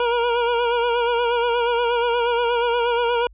25% pulse tone with vibrato, 475.5 Hz, A#4, 34 cents sharp, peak -14 dBFS, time 0-3.27 s, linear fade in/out 2 ms, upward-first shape sine, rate 8.4 Hz, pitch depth 42 cents each way, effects added 50 Hz sine -45 dBFS peak until 3.33 s + resampled to 8000 Hz

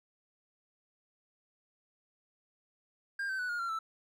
triangle tone with pitch steps, 1603 / 1542.1 / 1483.6 / 1427.3 / 1373.1 / 1321 Hz, G6 / G6 / F#6 / F6 / F6 / E6, +38 / -29 / +4 / +37 / -30 / +3 cents, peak -31 dBFS, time 3.19-3.79 s, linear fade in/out 5 ms, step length 100 ms, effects none

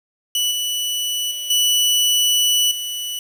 sawtooth tone with level steps, 2960 Hz, F#7, in tune, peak -14 / -17 / -22 / -11 / -21 dBFS, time 0.35-3.19 s, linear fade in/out 2 ms, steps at 0.51 / 1.31 / 1.5 / 2.71 s, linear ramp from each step 5 ms, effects 7-bit

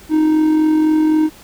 triangle tone with amplitude modulation, 311.1 Hz, D#4, in tune, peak -7 dBFS, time 0.09-1.3 s, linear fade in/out 50 ms, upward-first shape sine, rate 43.9 Hz, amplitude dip 35%, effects pink hiss -42 dBFS RMS until 1.43 s

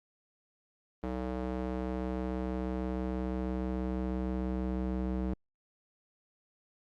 square tone with band-pass filter sweep, 63.1 Hz, B1, 38 cents sharp, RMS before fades -34 dBFS, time 1.03-5.34 s, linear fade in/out 5 ms, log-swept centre 440 to 250 Hz, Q 0.83, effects Opus 32 kbps

